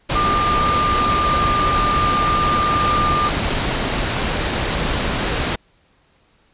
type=tone in noise; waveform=sine; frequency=1199 Hz; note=D6; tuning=36 cents sharp; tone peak=-16 dBFS; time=0.15-3.29 s; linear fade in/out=10 ms; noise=pink; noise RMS=-20 dBFS; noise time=0.09-5.56 s; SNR=+1 dB; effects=pink hiss -58 dBFS RMS until 6.53 s + resampled to 8000 Hz